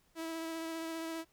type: tone with vibrato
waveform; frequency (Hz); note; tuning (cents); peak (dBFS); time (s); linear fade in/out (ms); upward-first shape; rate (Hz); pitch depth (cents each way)
sawtooth; 326.3; E4; -18; -34; 0.15-1.25; 50; sine; 15; 15
effects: pink hiss -71 dBFS RMS until 1.32 s